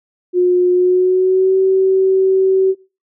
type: tone with pitch glide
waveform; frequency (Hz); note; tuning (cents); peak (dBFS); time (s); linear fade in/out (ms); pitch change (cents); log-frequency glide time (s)
sine; 359.4 to 380.8; F4 to F#4; +50 to +50; -9; 0.33-2.75; 50; +100; 0.71-1.57
effects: noise-tail reverb RT60 0.3 s tail -20 dB re dry